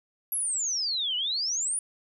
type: exponential two-way sweep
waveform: sine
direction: down then up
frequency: 11590 to 2883 to 9990 Hz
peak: -26 dBFS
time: 0.32-1.79 s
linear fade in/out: 2 ms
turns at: 1.16 s
effects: none